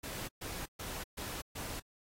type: noise bursts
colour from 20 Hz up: pink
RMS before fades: -42 dBFS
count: 5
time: 0.03-1.8 s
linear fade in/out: 10 ms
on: 250 ms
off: 130 ms
effects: AAC 48 kbps